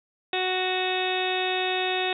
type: harmonic tone with a mistuned harmonic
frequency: 370 Hz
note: F#4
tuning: in tune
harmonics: 1 / 2 / 3 / 4 / 5 / 6 / 7 / 8 / 9 / 10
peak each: -29 / -29 / -40 / -38 / -34 / -39 / -31 / -40 / -37 / -32 dBFS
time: 0.33-2.13 s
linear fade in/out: 2 ms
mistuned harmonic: 9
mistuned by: +22 cents
effects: none